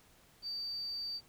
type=tone; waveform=sine; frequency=4628 Hz; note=D8; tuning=26 cents flat; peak=-36 dBFS; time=0.42-1.21 s; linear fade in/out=50 ms; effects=tanh soft clip ceiling -32 dBFS + pink hiss -64 dBFS RMS until 1.28 s